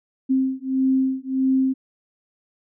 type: beating tone pair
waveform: sine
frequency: 262.8 / 264.4 Hz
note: C4 / C4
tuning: +8 / +18 cents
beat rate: 1.6 Hz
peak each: -21 dBFS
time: 0.29-1.74 s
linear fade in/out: 20 ms
effects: none